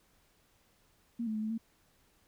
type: tone with pitch steps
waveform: sine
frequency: 234.1 / 217.8 / 215.3 / 217.7 / 225.9 Hz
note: A#3 / A3 / A3 / A3 / A3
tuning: +8 / -17 / -37 / -18 / +46 cents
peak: -32 dBFS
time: 1.19-1.58 s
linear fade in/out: 10 ms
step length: 78 ms
effects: pink hiss -69 dBFS RMS until 2.27 s